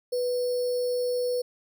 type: tone with sample-and-hold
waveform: sine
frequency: 493.9 Hz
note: B4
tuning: in tune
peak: -24 dBFS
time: 0.12-1.42 s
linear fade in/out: 10 ms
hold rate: 4900 Hz
effects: none